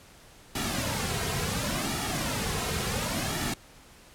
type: noise with flanger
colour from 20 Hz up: pink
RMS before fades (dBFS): -30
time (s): 0.55-3.54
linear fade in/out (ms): 5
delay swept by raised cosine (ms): 1.9 to 3.5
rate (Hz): 0.7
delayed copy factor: -0.65
effects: pink hiss -53 dBFS RMS until 4.14 s + low-pass 12000 Hz 12 dB/octave